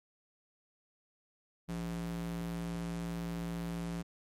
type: tone with high-pass filter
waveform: square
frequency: 57.2 Hz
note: A#1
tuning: 32 cents flat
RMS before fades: -38 dBFS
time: 1.68-4.03 s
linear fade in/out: 20 ms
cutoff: 130 Hz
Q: 5.6
effects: MP3 64 kbps